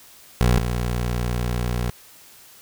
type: tone pair in turn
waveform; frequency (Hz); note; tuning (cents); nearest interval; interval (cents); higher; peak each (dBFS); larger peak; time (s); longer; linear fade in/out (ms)
20% pulse; 60.6 / 60.18; B1 / B1; -32 / -44; unison; 12; first; -10 / -17; first; 0.41-0.58 / 0.58-1.9; second; 0
effects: white hiss -48 dBFS RMS until 2.61 s